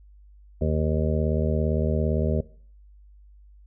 harmonic tone, 77.6 Hz, D#2, 4 cents flat, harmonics 1 / 2 / 3 / 5 / 6 / 7 / 8, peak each -24 / -27 / -29 / -31 / -32 / -32 / -33 dBFS, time 0.61-2.41 s, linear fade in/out 5 ms, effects noise-tail reverb RT60 0.5 s tail -21 dB re dry + added 50 Hz sine -48 dBFS peak until 3.66 s

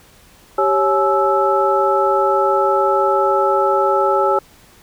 sine tone cluster, 391.2 / 552 / 850 / 1317 Hz, G4 / C#5 / G#5 / E6, -4 / -7 / +40 / -2 cents, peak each -18 dBFS, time 0.58-4.39 s, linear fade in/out 5 ms, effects pink hiss -48 dBFS RMS until 4.82 s

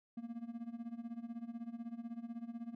triangle tone with tremolo, 233.1 Hz, A#3, in tune, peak -37 dBFS, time 0.17-2.75 s, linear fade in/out 5 ms, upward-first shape sine, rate 16 Hz, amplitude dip 85%, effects none

